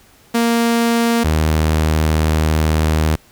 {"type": "tone pair in turn", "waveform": "sawtooth", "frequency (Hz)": [233, 78.18], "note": ["A#3", "D#2"], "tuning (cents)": [-1, 9], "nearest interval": "octave + perfect fifth", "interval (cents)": 1890, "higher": "first", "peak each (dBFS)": -9, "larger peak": "neither", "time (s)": [[0.34, 1.24], [1.24, 3.16]], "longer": "second", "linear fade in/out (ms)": 10, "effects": ["pink hiss -49 dBFS RMS until 3.31 s"]}